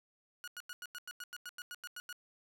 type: tone bursts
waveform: sawtooth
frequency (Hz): 1451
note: F#6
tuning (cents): -34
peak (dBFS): -39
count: 14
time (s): 0.44-2.127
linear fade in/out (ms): 0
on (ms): 36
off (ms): 91
effects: none